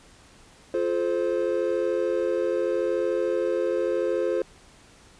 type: chord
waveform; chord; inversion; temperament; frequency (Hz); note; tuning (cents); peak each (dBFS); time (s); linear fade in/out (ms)
triangle; F major; none; equal with one note detuned; 349.2 / 430 / 523.3; F4 / A4 / C5; 0 / -40 / 0; -25 / -26 / -24; 0.74-4.42; 2
effects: pink hiss -53 dBFS RMS until 5.19 s + resampled to 22050 Hz

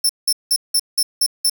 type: tone bursts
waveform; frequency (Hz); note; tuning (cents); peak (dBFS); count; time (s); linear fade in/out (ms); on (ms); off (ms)
20% pulse; 5360; E8; +28; -8; 7; 0.04-1.498; 5; 54; 180
effects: 7-bit

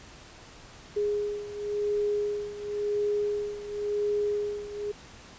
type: beating tone pair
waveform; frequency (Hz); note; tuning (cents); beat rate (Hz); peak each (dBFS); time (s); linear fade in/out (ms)
sine; 413.6 / 414.54; G#4 / G#4; -7 / -3; 0.94; -28 / -32; 0.96-4.92; 10
effects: pink hiss -49 dBFS RMS until 5.38 s + resampled to 16000 Hz

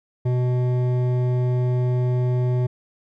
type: tone with hard clipping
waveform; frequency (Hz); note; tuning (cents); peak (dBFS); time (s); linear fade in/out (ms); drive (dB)
sine; 124.7; B2; +17; -20; 0.25-2.67; 10; 11
effects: none

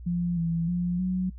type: tone with pitch steps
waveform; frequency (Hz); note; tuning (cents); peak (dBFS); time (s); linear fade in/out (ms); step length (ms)
sine; 174.1 / 166.8 / 176.3 / 184.3; F3 / E3 / F3 / F#3; -5 / +21 / +17 / -7; -24; 0.06-1.3; 10; 310
effects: noise-tail reverb RT60 0.1 s tail -25 dB re dry + added 60 Hz sine -39 dBFS peak until 1.38 s

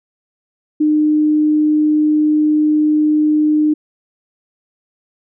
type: tone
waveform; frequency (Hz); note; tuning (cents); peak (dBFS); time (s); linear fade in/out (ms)
sine; 303.9; D#4; -41; -10; 0.8-3.74; 10
effects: none

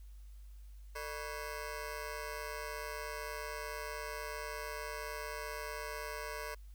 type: ring-modulated tone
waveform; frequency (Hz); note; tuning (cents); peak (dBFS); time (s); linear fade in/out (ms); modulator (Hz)
15% pulse; 523.3; C5; 0; -31; 0.95-6.55; 10; 74.4
effects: added 50 Hz sine -49 dBFS peak until 6.74 s + white hiss -71 dBFS RMS until 6.74 s

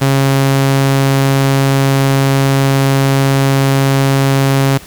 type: tone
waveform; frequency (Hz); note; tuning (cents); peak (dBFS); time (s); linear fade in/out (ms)
sawtooth; 136.4; C#3; -28; -5; 0.01-4.78; 10
effects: pink hiss -35 dBFS RMS until 4.86 s

